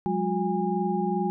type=tone cluster; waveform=sine; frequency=182 / 204.5 / 361.1 / 816 Hz; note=F#3 / G#3 / F#4 / G#5; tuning=-28 / -26 / -42 / -31 cents; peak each=-29 dBFS; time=0.06-1.3 s; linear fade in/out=0 ms; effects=none